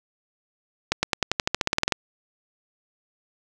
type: accelerating click train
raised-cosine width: 0.2 ms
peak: -3 dBFS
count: 15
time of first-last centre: 0.92-1.923 s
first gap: 110 ms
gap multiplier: 0.93
effects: none